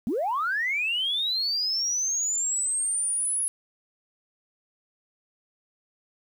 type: linear sweep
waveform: sine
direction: up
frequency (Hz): 196 to 10580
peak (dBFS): -23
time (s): 0.07-3.48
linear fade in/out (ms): 0
effects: tanh soft clip ceiling -19 dBFS + 9-bit